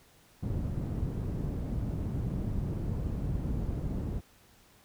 white low-pass noise, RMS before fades -33 dBFS, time 0.42-4.21 s, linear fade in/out 20 ms, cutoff 150 Hz, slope 12 dB/octave, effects pink hiss -61 dBFS RMS until 4.84 s

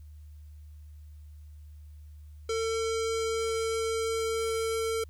square tone with low-pass filter sweep, 450.5 Hz, A4, 41 cents sharp, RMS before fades -30 dBFS, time 2.49-5.04 s, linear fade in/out 5 ms, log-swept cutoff 7100 to 11000 Hz, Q 1.5, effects added 75 Hz sine -45 dBFS peak until 5.09 s + white hiss -71 dBFS RMS until 5.09 s

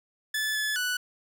sawtooth tone with pitch steps, 1735 / 1721 / 1482 Hz, A6 / A6 / F#6, -25 / -39 / +2 cents, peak -23 dBFS, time 0.34-0.97 s, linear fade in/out 5 ms, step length 210 ms, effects none

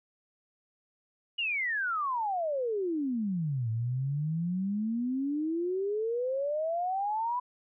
sine exponential two-way sweep, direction down then up, 2919 to 110 to 1002 Hz, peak -28 dBFS, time 1.38-7.4 s, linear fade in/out 10 ms, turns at 3.7 s, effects none

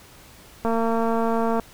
click train, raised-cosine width 1 ms, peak -11 dBFS, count 217, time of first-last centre 0.65-1.597 s, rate 228 Hz, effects pink hiss -48 dBFS RMS until 1.73 s

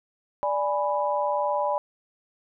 sine chord, G# diminished, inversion second, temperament equal, 587.3 / 830.6 / 987.8 Hz, D5 / G#5 / B5, 0 / 0 / 0 cents, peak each -26 / -28 / -27 dBFS, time 0.43-1.78 s, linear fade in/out 0 ms, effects none

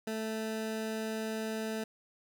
20% pulse tone, 220 Hz, A3, in tune, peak -29 dBFS, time 0.07-1.84 s, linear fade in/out 5 ms, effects none

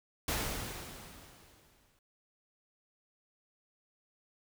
pink noise with exponential decay, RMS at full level -32 dBFS, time 0.28-1.99 s, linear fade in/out 2 ms, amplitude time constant 370 ms, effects none

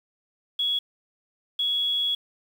sine tone bursts at uneven times, 3352 Hz, G#7, 15 cents sharp, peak -22 dBFS, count 2, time 0.59-0.79 / 1.59-2.15 s, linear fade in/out 5 ms, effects 8-bit

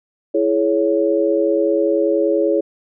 sine tone cluster, 332.1 / 422.3 / 557 Hz, E4 / G#4 / C#5, +13 / +29 / +8 cents, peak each -18 dBFS, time 0.34-2.61 s, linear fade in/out 10 ms, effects none

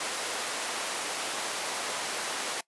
pink high-pass noise, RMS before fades -33 dBFS, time 0-2.61 s, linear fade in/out 5 ms, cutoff 520 Hz, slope 12 dB/octave, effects noise-tail reverb RT60 0.1 s tail -21 dB re dry + resampled to 24000 Hz

